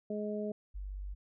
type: harmonic tone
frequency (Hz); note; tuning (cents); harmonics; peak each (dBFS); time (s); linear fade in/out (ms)
210; G#3; +19; 1 / 2 / 3; -37 / -38 / -40; 0.1-0.52; 5
type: tone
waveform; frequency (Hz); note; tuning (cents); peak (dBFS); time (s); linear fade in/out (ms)
sine; 48.58; G1; -15; -38; 0.74-1.15; 20
effects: none